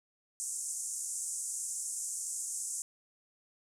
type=band-pass noise; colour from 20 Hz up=white; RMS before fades=-38 dBFS; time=0.4-2.82 s; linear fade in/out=0 ms; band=6500 to 9500 Hz; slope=48 dB/octave; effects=none